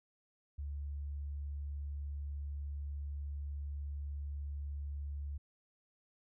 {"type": "tone", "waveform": "sine", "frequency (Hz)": 71.7, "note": "D2", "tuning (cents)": -41, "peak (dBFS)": -38, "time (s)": [0.58, 5.38], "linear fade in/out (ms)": 10, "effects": []}